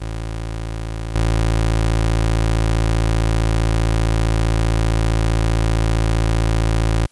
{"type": "tone with level steps", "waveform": "25% pulse", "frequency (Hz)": 55.3, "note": "A1", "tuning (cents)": 9, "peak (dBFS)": [-20, -11], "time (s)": [0, 7.07], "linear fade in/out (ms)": 20, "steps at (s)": 1.15, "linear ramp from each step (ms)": 5, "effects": ["white hiss -56 dBFS RMS until 7.11 s", "resampled to 24000 Hz"]}